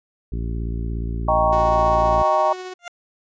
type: harmonic tone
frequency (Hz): 57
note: A#1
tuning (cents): -38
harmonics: 1 / 2 / 3 / 4 / 5 / 6 / 7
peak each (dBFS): -24 / -30 / -34 / -36 / -38 / -40 / -41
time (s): 0.32-2.23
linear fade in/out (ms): 5
type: chord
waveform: sine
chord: Eb dominant seventh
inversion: none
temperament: equal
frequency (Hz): 622.3 / 784 / 932.3 / 1108.7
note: Eb5 / G5 / Bb5 / Db6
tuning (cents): 0 / 0 / 0 / 0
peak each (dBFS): -19 / -21 / -22 / -21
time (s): 1.28-2.53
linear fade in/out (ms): 5
type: tone with tremolo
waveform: sawtooth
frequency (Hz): 368.7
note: F#4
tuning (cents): -6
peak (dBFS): -26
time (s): 1.52-2.74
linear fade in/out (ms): 10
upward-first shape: sine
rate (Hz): 15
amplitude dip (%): 25
type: tone with exponential growth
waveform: 15% pulse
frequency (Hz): 698.5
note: F5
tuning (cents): 0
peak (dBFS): -21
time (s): 2.79-2.88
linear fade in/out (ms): 2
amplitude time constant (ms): 18
effects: resampled to 16000 Hz